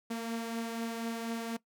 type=beating tone pair; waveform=sawtooth; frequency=228.8 / 232.9 Hz; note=A#3 / A#3; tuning=-32 / -1 cents; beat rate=4.1 Hz; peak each=-31 / -39 dBFS; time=0.1-1.57 s; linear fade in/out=10 ms; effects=noise-tail reverb RT60 0.1 s tail -19 dB re dry